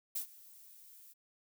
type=noise with ADSR envelope; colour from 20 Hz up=violet; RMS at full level=-35 dBFS; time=0.15-1.14 s; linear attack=10 ms; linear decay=100 ms; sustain=-22 dB; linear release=24 ms; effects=none